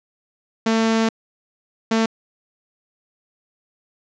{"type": "tone bursts at uneven times", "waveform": "sawtooth", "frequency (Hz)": 224.3, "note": "A3", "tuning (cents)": 34, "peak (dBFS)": -12, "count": 2, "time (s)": [[0.66, 1.09], [1.91, 2.06]], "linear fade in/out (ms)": 5, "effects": ["resampled to 16000 Hz", "9-bit"]}